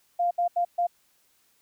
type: tone bursts at uneven times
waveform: sine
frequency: 698.5 Hz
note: F5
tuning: in tune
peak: -21 dBFS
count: 4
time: 0.19-0.31 / 0.38-0.48 / 0.56-0.65 / 0.78-0.87 s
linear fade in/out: 10 ms
effects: white hiss -66 dBFS RMS until 1.61 s